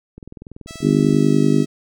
click train, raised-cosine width 3 ms, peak -23 dBFS, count 21, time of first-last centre 0.18-1.142 s, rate 20.8 Hz
5% pulse tone with pitch glide, 656 to 647.7 Hz, E5 to E5, -9 to -31 cents, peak -24 dBFS, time 0.67-1.66 s, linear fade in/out 20 ms, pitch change -22 cents, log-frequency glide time 1.09-1.41 s
harmonic tone, 50.4 Hz, G1, 49 cents sharp, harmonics 3 / 4 / 5 / 6 / 7 / 8, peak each -18 / -21 / -17 / -19 / -22 / -22 dBFS, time 0.81-1.66 s, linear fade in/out 50 ms
effects none

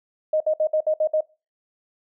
sine tone bursts, 621 Hz, D#5, 3 cents flat, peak -17 dBFS, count 7, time 0.33-1.208 s, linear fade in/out 5 ms, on 74 ms, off 60 ms, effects noise-tail reverb RT60 0.3 s tail -22 dB re dry

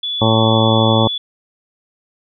sine tone, 3436 Hz, A7, 42 cents flat, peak -19 dBFS, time 0.03-1.18 s, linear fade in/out 5 ms
harmonic tone, 111.5 Hz, A2, 23 cents sharp, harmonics 1 / 2 / 3 / 4 / 5 / 6 / 7 / 8 / 9 / 10, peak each -15 / -17 / -21 / -22 / -18 / -28 / -23 / -21 / -28 / -24 dBFS, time 0.21-1.08 s, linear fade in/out 10 ms
effects none

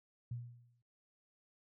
sine tone with exponential decay, 120 Hz, B2, 49 cents flat, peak -37 dBFS, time 0.31-0.82 s, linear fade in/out 5 ms, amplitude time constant 110 ms, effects noise-tail reverb RT60 0.5 s tail -22 dB re dry

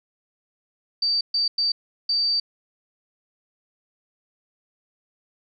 sine tone bursts at uneven times, 4631 Hz, D8, 25 cents flat, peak -19 dBFS, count 4, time 1.02-1.21 / 1.34-1.48 / 1.58-1.72 / 2.09-2.4 s, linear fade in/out 5 ms, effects none

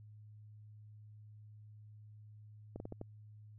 slowing click train, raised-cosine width 2 ms, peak -30 dBFS, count 5, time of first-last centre 2.76-3.014 s, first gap 41 ms, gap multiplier 1.3, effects added 106 Hz sine -53 dBFS peak until 3.58 s

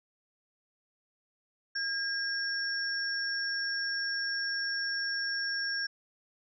sine tone pair together, 1619 / 5463 Hz, G#6 / F8, -45 / -39 cents, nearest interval octave + major sixth, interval 2106 cents, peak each -32 / -34 dBFS, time 1.75-5.87 s, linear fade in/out 10 ms, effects none

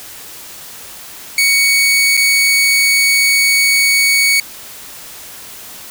sawtooth tone with dropouts, 2233 Hz, C#7, 12 cents sharp, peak -6 dBFS, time 1.38-4.4 s, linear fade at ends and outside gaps 2 ms, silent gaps 2.169-2.174 s, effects white hiss -33 dBFS RMS until 5.9 s

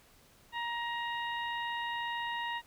harmonic tone, 942 Hz, A#5, 18 cents sharp, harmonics 1 / 2 / 3 / 4, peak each -36 / -38 / -43 / -47 dBFS, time 0.52-2.62 s, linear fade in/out 50 ms, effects pink hiss -62 dBFS RMS until 2.66 s

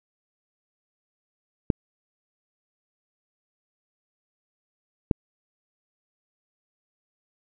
clicks, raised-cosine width 3 ms, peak -6 dBFS, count 2, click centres 1.702 / 5.112 s, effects none

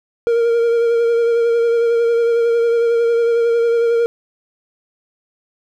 triangle tone with vibrato, 466.2 Hz, A#4, in tune, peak -10 dBFS, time 0.27-4.06 s, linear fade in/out 0 ms, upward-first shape sine, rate 11 Hz, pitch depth 22 cents each way, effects none

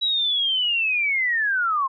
sine linear sweep, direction down, 3911 to 1034 Hz, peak -19 dBFS, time 0.01-1.88 s, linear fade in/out 20 ms, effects none

